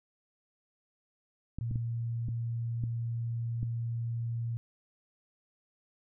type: clicks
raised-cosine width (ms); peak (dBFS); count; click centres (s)
5; -24; 6; 1.586 / 1.712 / 1.758 / 2.286 / 2.838 / 3.63
type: tone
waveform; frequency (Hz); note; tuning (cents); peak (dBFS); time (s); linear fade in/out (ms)
sine; 116.54; A#2; 0; -31; 1.61-4.57; 0
effects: none